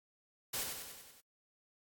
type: noise with echo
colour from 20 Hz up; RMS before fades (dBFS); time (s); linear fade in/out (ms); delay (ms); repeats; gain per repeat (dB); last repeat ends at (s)
white; -37; 0.53-0.64; 10; 95; 6; -4; 1.21
effects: AAC 64 kbps